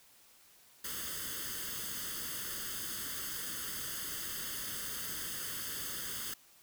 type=noise with comb filter; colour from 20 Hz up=white; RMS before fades=-40 dBFS; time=0.84-6.34 s; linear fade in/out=5 ms; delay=0.62 ms; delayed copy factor=+0.8; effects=white hiss -62 dBFS RMS until 6.62 s